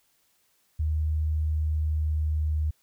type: tone with pitch glide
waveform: sine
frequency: 77.4 to 76.73 Hz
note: D#2 to D#2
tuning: -9 to -24 cents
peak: -23 dBFS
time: 0.79-2.71 s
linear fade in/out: 10 ms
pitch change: -15 cents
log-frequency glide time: 1.4-2.6 s
effects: white hiss -68 dBFS RMS until 2.82 s